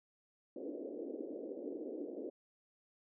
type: band-pass noise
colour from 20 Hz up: pink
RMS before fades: -44 dBFS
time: 0.56-2.3 s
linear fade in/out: 5 ms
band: 270 to 540 Hz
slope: 48 dB/octave
effects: none